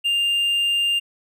triangle tone, 2800 Hz, F7, 4 cents sharp, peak -16 dBFS, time 0.04-1 s, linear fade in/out 20 ms, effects none

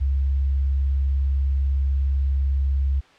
sine tone with vibrato, 68.1 Hz, C#2, 30 cents flat, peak -18 dBFS, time 0-3.01 s, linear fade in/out 20 ms, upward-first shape square, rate 20 Hz, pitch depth 57 cents each way, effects white hiss -52 dBFS RMS until 3.18 s + low-pass 3000 Hz 12 dB/octave

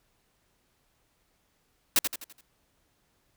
white noise with echo, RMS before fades -21 dBFS, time 1.96-1.99 s, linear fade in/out 2 ms, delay 84 ms, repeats 5, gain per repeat -7 dB, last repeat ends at 2.41 s, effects pink hiss -71 dBFS RMS until 3.36 s

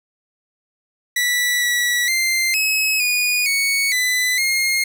sawtooth tone with pitch steps, 1959 / 1944 / 2089 / 2567 / 2458 / 2223 / 2001 / 2136 Hz, B6 / B6 / C7 / E7 / D#7 / C#7 / B6 / C7, -15 / -28 / -3 / -47 / -22 / +4 / +22 / +35 cents, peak -13 dBFS, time 1.16-4.84 s, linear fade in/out 5 ms, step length 460 ms, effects none

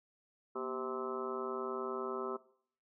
harmonic tone with a mistuned harmonic, 130 Hz, C3, 11 cents flat, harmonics 2 / 3 / 4 / 5 / 6 / 7 / 8 / 9 / 10, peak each -47 / -39 / -47 / -49 / -53 / -52 / -46 / -49 / -44 dBFS, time 0.55-2.37 s, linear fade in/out 10 ms, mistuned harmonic 2, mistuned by -140 cents, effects noise-tail reverb RT60 0.6 s tail -19 dB re dry

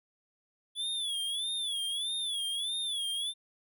square tone with vibrato, 3420 Hz, A7, 50 cents flat, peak -32 dBFS, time 0.75-3.34 s, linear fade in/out 50 ms, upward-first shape sine, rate 1.6 Hz, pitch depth 120 cents each way, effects none

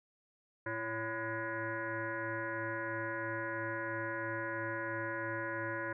sine tone with frequency modulation, 1005 Hz, B5, 30 cents sharp, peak -35 dBFS, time 0.66-5.93 s, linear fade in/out 5 ms, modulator 223 Hz, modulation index 3.7, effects none

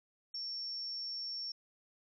sine tone, 5460 Hz, F8, 40 cents flat, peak -38 dBFS, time 0.34-1.52 s, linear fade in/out 5 ms, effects none

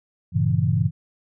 sine chord, G diminished seventh, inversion none, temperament equal, 98 / 116.54 / 138.59 / 164.81 Hz, G2 / Bb2 / Db3 / Fb3, 0 / 0 / 0 / 0 cents, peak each -23 dBFS, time 0.32-0.91 s, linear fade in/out 50 ms, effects none

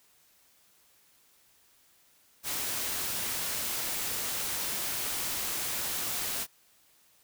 white noise, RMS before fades -33 dBFS, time 2.43-6.47 s, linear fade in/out 50 ms, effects white hiss -64 dBFS RMS until 7.23 s

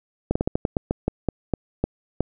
slowing click train, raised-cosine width 2 ms, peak -7 dBFS, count 13, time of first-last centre 0.31-2.206 s, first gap 45 ms, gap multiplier 1.21, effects none

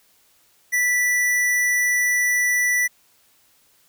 square tone, 1969 Hz, B6, 6 cents flat, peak -18 dBFS, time 0.72-2.88 s, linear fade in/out 20 ms, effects white hiss -59 dBFS RMS until 3.88 s

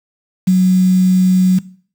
sine tone with quantisation, 185 Hz, F#3, in tune, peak -7 dBFS, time 0.47-1.59 s, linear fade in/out 10 ms, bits 5, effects noise-tail reverb RT60 0.5 s tail -20 dB re dry

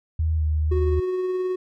sine tone with pitch glide, 79.6 to 77.02 Hz, D#2 to D#2, +40 to -17 cents, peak -19 dBFS, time 0.19-1 s, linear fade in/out 5 ms, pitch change -57 cents, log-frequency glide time 0.36-0.43 s
triangle tone with tremolo, 368.4 Hz, F#4, 7 cents flat, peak -19 dBFS, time 0.71-1.56 s, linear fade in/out 10 ms, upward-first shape triangle, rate 19 Hz, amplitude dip 30%
effects none

